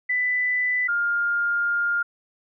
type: tone pair in turn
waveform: sine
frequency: 1992 / 1408.6 Hz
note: B6 / F6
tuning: +14 / +14 cents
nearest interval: tritone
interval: 600 cents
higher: first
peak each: -20 dBFS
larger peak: neither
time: 0.09-0.88 / 0.88-2.03 s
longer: second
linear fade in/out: 10 ms
effects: none